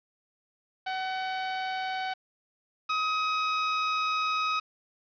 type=tone pair in turn; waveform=sawtooth; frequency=754 / 1265.5 Hz; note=F#5 / D#6; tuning=+32 / +29 cents; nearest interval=major sixth; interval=897 cents; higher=second; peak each=-26 / -22 dBFS; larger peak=second; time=0.86-2.14 / 2.89-4.6 s; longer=second; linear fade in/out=10 ms; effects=resampled to 11025 Hz + 8-bit